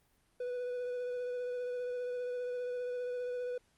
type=tone with vibrato; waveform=triangle; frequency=493.9 Hz; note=B4; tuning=in tune; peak=-33 dBFS; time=0.4-3.58 s; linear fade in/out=5 ms; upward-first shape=sine; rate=15 Hz; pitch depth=15 cents each way; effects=pink hiss -72 dBFS RMS until 3.77 s + Opus 32 kbps